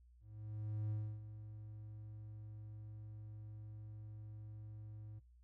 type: tone with ADSR envelope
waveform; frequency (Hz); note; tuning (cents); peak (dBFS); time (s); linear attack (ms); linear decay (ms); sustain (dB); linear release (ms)
triangle; 106.8; G#2; +49; -35; 0.2-5.2; 710; 290; -12; 17
effects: noise-tail reverb RT60 0.2 s tail -18 dB re dry + added 60 Hz sine -62 dBFS peak until 5.43 s